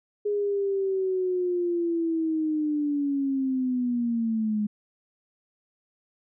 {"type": "linear sweep", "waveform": "sine", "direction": "down", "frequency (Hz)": [415.3, 207.7], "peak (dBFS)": -23, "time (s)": [0.25, 4.67], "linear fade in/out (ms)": 10, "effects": []}